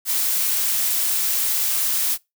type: noise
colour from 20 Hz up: blue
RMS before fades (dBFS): -21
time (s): 0.05-2.18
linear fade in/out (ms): 50
effects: noise-tail reverb RT60 0.2 s tail -23 dB re dry

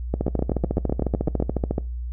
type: two click trains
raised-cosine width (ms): 2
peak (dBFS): -9 / -9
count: 11 / 23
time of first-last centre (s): 0.14-1.401 / 0.21-1.781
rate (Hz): 7.93 / 14
effects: noise-tail reverb RT60 0.3 s tail -22 dB re dry + added 60 Hz sine -27 dBFS peak until 2.12 s

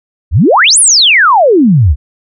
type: exponential two-way sweep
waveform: sine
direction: up then down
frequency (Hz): 61.8 to 10710 to 61.8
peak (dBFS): -3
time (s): 0.31-1.96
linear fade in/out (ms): 50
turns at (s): 0.79
effects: none

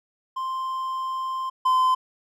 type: tone pair in turn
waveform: triangle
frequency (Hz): 1046.5 / 1028.5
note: C6 / C6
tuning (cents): 0 / -30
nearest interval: unison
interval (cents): 30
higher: first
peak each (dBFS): -24 / -15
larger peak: second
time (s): 0.36-1.5 / 1.65-1.95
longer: first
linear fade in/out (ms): 10
effects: none

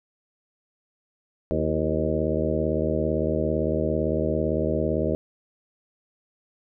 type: harmonic tone with a mistuned harmonic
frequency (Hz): 77.78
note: D#2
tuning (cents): 0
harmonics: 1 / 2 / 3 / 4 / 5 / 6 / 7 / 8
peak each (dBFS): -30 / -30 / -30 / -30 / -30 / -30 / -30 / -30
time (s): 1.51-5.15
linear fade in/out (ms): 0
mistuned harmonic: 4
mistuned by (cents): +71
effects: none

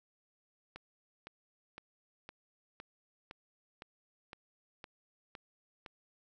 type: click train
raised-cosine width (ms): 0.3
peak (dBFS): -30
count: 11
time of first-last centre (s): 0.76-5.862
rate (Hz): 1.96
effects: none

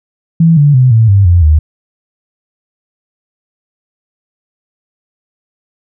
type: tone with pitch steps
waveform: sine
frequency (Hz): 164.81 / 145.14 / 127.82 / 112.57 / 99.14 / 87.31 / 76.89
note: E3 / D3 / C3 / A2 / G2 / F2 / D#2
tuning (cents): 0 / -20 / -40 / +40 / +20 / 0 / -20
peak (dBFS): -3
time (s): 0.4-1.59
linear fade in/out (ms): 5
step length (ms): 170
effects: none

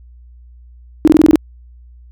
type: tone bursts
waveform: sine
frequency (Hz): 311.1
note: D#4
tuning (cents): 0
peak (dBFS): -3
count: 7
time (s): 1.05-1.357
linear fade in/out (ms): 0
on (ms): 25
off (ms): 22
effects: added 60 Hz sine -38 dBFS peak until 2.11 s

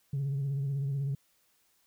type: tone with vibrato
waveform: sine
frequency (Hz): 138.59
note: C#3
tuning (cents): 0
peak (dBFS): -27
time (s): 0.13-1.15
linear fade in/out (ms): 5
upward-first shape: sine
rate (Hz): 16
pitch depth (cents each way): 52
effects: tanh soft clip ceiling -27 dBFS + white hiss -70 dBFS RMS until 1.86 s

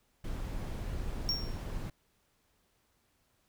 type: noise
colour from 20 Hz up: brown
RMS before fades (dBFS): -37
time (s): 0.24-1.9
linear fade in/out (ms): 5
type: tone with exponential decay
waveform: triangle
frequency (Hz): 5530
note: F8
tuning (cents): -18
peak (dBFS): -25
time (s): 1.29-1.6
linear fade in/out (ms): 0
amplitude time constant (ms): 66
effects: pink hiss -73 dBFS RMS until 3.48 s

